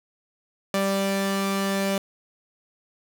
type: tone pair together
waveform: sawtooth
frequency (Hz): 195.99 / 587.3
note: G3 / D5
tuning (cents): 0 / 0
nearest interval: octave + perfect fifth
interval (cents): 1900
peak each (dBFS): -20 / -23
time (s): 0.74-1.98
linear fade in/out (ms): 2
effects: none